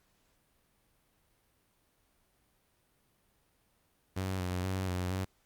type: tone with vibrato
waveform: sawtooth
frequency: 92.5 Hz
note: F#2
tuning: in tune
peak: -28 dBFS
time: 4.16-5.25 s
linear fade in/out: 10 ms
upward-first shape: square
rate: 2.1 Hz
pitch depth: 36 cents each way
effects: pink hiss -72 dBFS RMS until 5.45 s + Opus 48 kbps